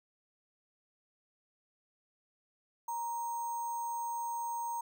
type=tone with sample-and-hold; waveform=sine; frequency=938 Hz; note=A#5; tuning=11 cents sharp; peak=-34 dBFS; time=2.88-4.81 s; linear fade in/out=5 ms; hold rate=7350 Hz; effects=none